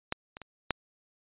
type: clicks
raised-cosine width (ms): 0.3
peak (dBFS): -14 / -25 / -27 / -10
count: 4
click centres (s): 0.124 / 0.369 / 0.417 / 0.707
effects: resampled to 8000 Hz

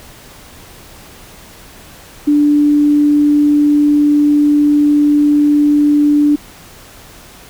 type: tone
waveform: sine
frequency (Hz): 293.7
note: D4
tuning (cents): 0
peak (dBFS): -7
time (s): 2.27-6.36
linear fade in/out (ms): 10
effects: pink hiss -38 dBFS RMS until 7.49 s

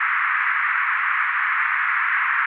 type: band-pass noise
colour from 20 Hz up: white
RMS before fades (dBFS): -21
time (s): 0-2.46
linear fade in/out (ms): 5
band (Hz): 1100 to 2100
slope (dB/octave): 48
effects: none

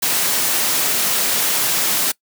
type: noise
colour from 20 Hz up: white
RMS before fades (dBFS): -18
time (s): 0.02-2.12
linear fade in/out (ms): 10
effects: noise-tail reverb RT60 0.1 s tail -23 dB re dry + high-pass 150 Hz 12 dB/octave

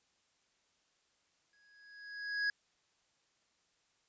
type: tone with exponential growth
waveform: square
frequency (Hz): 1661.2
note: G#6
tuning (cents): 0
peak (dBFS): -30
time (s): 1.53-2.5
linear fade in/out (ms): 2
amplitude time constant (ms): 210
effects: white hiss -75 dBFS RMS until 4.08 s + resampled to 16000 Hz

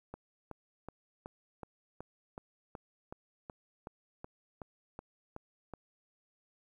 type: click train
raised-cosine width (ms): 1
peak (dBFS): -29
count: 16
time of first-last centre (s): 0.14-5.737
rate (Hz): 2.68
effects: 11-bit

